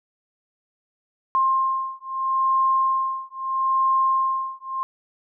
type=beating tone pair; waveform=sine; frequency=1059 / 1059.77 Hz; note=C6 / C6; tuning=+21 / +22 cents; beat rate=0.77 Hz; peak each=-22 dBFS; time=1.35-4.83 s; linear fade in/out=0 ms; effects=none